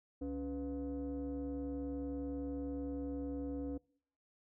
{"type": "tone with frequency modulation", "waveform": "sine", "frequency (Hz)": 281.2, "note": "C#4", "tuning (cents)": 25, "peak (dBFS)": -36, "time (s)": [0.21, 3.78], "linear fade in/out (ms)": 10, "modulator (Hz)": 214, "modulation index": 0.86, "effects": ["noise-tail reverb RT60 0.6 s tail -26 dB re dry", "tanh soft clip ceiling -34 dBFS"]}